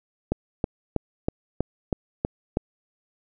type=click train; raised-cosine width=2 ms; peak=-9 dBFS; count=8; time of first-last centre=0.32-2.571 s; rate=3.11 Hz; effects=none